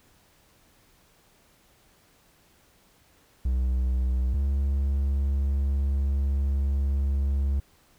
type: tone pair in turn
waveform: triangle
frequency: 63.4 / 69.1 Hz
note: B1 / C#2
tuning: +46 / -5 cents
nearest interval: minor second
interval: 149 cents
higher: second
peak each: -20 dBFS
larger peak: neither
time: 3.45-4.34 / 4.34-7.6 s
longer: second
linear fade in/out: 5 ms
effects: pink hiss -61 dBFS RMS until 7.98 s